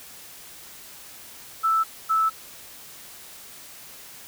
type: tone pair in turn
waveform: sine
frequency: 1318.5 / 1311.3 Hz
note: E6 / E6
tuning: 0 / -9 cents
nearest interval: unison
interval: 9 cents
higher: first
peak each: -18 dBFS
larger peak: neither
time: 1.63-1.84 / 2.09-2.3 s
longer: neither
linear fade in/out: 20 ms
effects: white hiss -44 dBFS RMS until 4.27 s